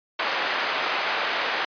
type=band-pass noise; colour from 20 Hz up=white; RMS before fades=-26 dBFS; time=0.19-1.65 s; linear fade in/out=5 ms; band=510 to 2300 Hz; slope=12 dB/octave; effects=resampled to 11025 Hz